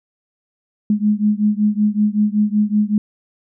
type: beating tone pair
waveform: sine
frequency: 207.7 / 213 Hz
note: G#3 / G#3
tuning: 0 / +44 cents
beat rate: 5.3 Hz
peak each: -16 / -17 dBFS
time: 0.9-2.98 s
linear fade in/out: 2 ms
effects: none